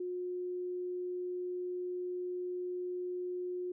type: tone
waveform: sine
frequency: 360 Hz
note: F#4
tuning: 47 cents flat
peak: -35 dBFS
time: 0-3.72 s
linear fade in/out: 5 ms
effects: none